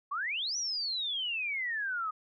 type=exponential two-way sweep; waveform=sine; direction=up then down; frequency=1079 to 5960 to 1235 Hz; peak=-31 dBFS; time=0.11-2.11 s; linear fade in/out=10 ms; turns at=0.57 s; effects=none